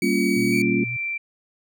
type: tone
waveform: 40% pulse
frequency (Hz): 2267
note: C#7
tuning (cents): +38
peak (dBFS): -25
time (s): 0.02-0.62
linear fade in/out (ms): 2
type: chord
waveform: sine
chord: G half-diminished seventh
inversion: none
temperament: equal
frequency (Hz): 196 / 233.1 / 277.2 / 349.2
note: G3 / Bb3 / Db4 / F4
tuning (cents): 0 / 0 / 0 / 0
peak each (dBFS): -24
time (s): 0.02-0.84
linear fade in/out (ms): 5
type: tone with vibrato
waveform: sine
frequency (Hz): 120.8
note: B2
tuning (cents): -38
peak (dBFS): -30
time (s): 0.36-0.97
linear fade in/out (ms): 10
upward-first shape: square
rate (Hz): 11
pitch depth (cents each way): 38
type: tone with tremolo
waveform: sine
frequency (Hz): 2349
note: D7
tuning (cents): 0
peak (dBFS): -24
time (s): 0.52-1.18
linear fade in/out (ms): 10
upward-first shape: sine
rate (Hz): 2.3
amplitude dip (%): 25
effects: none